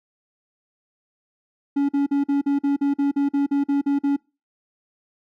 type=tone bursts; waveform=triangle; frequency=281.7 Hz; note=C#4; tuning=28 cents sharp; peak=-15 dBFS; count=14; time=1.76-4.165 s; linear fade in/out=10 ms; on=130 ms; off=45 ms; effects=noise-tail reverb RT60 0.3 s tail -25 dB re dry